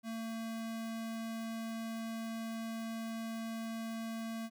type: tone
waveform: square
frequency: 225.9 Hz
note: A3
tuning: 46 cents sharp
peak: -39 dBFS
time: 0.03-4.5 s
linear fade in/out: 50 ms
effects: none